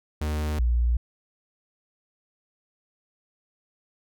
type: tone pair in turn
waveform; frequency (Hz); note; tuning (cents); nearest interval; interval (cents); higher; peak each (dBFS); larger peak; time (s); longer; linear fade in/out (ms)
45% pulse / sine; 75.9 / 59.31; D#2 / A#1; -42 / +31; major third; 427; first; -25 / -19; second; 0.21-0.59 / 0.59-0.97; neither; 5
effects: none